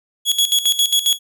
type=tone with tremolo; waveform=sawtooth; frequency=3351 Hz; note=G#7; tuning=15 cents sharp; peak=-9 dBFS; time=0.25-1.19 s; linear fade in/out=50 ms; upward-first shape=square; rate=7.4 Hz; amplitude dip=75%; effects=none